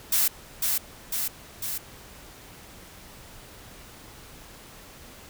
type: noise with echo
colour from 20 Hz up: blue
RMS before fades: -22 dBFS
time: 0.12-0.28 s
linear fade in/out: 5 ms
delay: 500 ms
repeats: 3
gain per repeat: -3 dB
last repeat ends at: 1.78 s
effects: pink hiss -47 dBFS RMS until 5.29 s